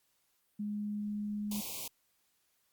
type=tone; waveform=sine; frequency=208 Hz; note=G#3; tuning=3 cents sharp; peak=-34 dBFS; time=0.59-1.61 s; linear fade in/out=10 ms
type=band-stop noise; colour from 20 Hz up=white; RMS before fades=-41 dBFS; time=1.51-1.88 s; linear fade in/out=5 ms; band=1100 to 2200 Hz; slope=96 dB/octave
effects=white hiss -75 dBFS RMS until 2.72 s + Opus 48 kbps